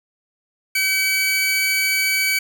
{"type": "tone pair together", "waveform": "sawtooth", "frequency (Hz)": [1524, 2279], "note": ["G6", "C#7"], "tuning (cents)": [-49, 47], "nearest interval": "perfect fifth", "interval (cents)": 696, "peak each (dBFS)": [-25, -14], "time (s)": [0.75, 2.39], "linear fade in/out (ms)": 5, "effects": []}